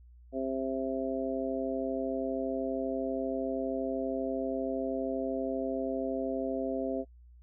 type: harmonic tone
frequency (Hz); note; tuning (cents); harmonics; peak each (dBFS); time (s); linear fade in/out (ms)
132.6; C3; +23; 2 / 3 / 4 / 5; -34 / -37 / -36 / -36; 0.32-7.05; 50
effects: noise-tail reverb RT60 0.1 s tail -26 dB re dry + added 60 Hz sine -52 dBFS peak until 7.42 s